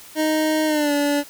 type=tone with pitch glide; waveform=25% pulse; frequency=311.1 to 288.6 Hz; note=D#4 to D4; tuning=0 to -30 cents; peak=-14 dBFS; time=0.15-1.24 s; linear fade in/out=50 ms; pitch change=-130 cents; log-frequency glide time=0.66-0.92 s; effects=white hiss -43 dBFS RMS until 1.29 s